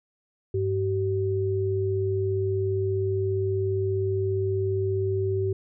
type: tone pair together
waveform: sine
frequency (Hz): 100 / 383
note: G2 / G4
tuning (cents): +35 / -40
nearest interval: octave + major seventh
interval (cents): 2325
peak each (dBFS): -26 / -25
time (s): 0.54-5.53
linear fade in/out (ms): 5
effects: none